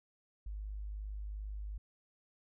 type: tone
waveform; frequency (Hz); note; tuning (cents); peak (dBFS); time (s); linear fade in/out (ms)
sine; 51.3; G#1; -21; -39; 0.46-1.78; 5
effects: none